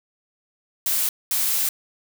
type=noise bursts at uneven times; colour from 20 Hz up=blue; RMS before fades=-22 dBFS; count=2; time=0.86-1.09 / 1.31-1.69 s; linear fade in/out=2 ms; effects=none